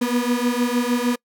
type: beating tone pair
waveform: 35% pulse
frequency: 240.1 / 246.6 Hz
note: B3 / B3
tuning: -49 / -2 cents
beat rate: 6.5 Hz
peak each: -20 / -20 dBFS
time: 0.01-1.16 s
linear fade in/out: 10 ms
effects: noise-tail reverb RT60 0.1 s tail -26 dB re dry